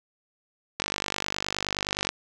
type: click train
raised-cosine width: 0.2 ms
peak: -9 dBFS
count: 65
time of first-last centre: 0.8-2.09 s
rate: 49.6 Hz
effects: none